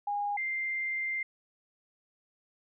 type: tone pair in turn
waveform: sine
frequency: 818 / 2094 Hz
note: G#5 / C7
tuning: -26 / +1 cents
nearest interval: octave + major third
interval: 1627 cents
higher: second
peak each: -29 / -30 dBFS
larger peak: first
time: 0.07-0.37 / 0.37-1.23 s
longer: second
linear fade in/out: 5 ms
effects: none